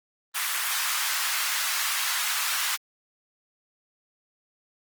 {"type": "high-pass noise", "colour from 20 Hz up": "pink", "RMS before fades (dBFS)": -27, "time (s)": [0.34, 2.77], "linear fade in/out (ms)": 20, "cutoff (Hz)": 1100, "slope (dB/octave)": 24, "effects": ["Opus 24 kbps"]}